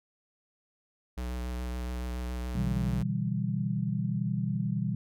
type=tone with vibrato; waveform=square; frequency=61.5 Hz; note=B1; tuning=7 cents flat; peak=-33 dBFS; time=1.17-3.03 s; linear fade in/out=10 ms; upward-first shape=triangle; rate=7.1 Hz; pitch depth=25 cents each way
type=chord; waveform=sine; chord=E minor seventh; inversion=second; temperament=equal; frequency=123.47 / 146.83 / 164.81 / 196 Hz; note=B2 / D3 / E3 / G3; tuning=0 / 0 / 0 / 0 cents; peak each=-32 / -37 / -33 / -32 dBFS; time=2.55-4.95 s; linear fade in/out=5 ms
effects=none